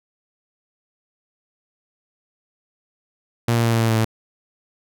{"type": "tone with pitch steps", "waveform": "sawtooth", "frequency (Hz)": [117.6, 116.59, 115.58, 114.58, 113.59, 112.61, 111.64], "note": ["A#2", "A#2", "A#2", "A#2", "A#2", "A2", "A2"], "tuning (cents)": [16, 1, -14, -29, -44, 41, 26], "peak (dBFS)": -12, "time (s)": [3.48, 4.047], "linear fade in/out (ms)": 5, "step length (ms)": 81, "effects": []}